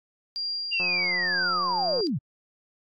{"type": "tone with tremolo", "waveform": "sine", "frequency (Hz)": 4770, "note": "D8", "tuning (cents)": 26, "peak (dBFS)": -27, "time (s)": [0.36, 2.07], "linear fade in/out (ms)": 0, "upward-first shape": "sine", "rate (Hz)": 2.1, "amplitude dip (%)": 30}
{"type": "linear sweep", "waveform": "sine", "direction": "down", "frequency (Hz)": [2830, 98], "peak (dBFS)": -24, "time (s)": [0.71, 2.19], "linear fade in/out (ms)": 20}
{"type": "click train", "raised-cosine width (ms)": 1, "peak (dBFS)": -25, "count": 217, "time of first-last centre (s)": [0.8, 2.007], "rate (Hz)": 179}
{"effects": ["AAC 48 kbps"]}